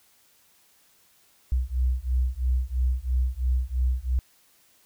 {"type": "beating tone pair", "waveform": "sine", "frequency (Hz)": [61.6, 64.6], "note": ["B1", "C2"], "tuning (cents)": [-4, -21], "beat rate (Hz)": 3, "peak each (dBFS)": [-25, -25], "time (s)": [1.52, 4.19], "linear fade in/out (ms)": 0, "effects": ["white hiss -61 dBFS RMS until 4.85 s"]}